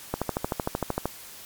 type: click train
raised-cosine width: 1 ms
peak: -11 dBFS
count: 13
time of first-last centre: 0.14-1.056 s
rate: 13.1 Hz
effects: white hiss -44 dBFS RMS until 1.45 s + MP3 96 kbps